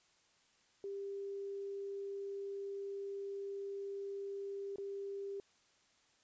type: tone with dropouts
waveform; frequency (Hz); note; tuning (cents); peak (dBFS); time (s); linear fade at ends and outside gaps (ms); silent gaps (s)
sine; 397; G4; +22; -40; 0.84-5.4; 1; 4.759-4.783
effects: white hiss -71 dBFS RMS until 6.23 s + resampled to 16000 Hz